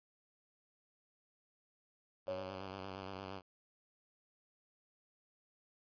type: tone with vibrato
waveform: 5% pulse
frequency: 95.8 Hz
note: G2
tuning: 39 cents flat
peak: -33 dBFS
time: 2.26-3.42 s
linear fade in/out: 50 ms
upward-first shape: square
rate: 8.6 Hz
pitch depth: 41 cents each way
type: tone with exponential decay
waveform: sine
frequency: 554.4 Hz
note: C#5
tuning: in tune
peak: -35 dBFS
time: 2.28-2.93 s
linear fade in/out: 1 ms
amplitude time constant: 140 ms
effects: resampled to 11025 Hz